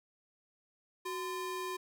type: ring-modulated tone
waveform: square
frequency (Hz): 698.5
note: F5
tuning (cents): 0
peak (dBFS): -34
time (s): 1.05-1.77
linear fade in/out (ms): 10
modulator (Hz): 328
effects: none